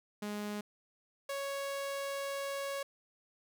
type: tone pair in turn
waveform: sawtooth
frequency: 207.9 / 555 Hz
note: G#3 / C#5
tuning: +2 / +2 cents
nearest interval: octave + perfect fourth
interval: 1700 cents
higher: second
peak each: -33 / -32 dBFS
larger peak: second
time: 0.22-0.61 / 1.29-2.83 s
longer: second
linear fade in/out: 5 ms
effects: none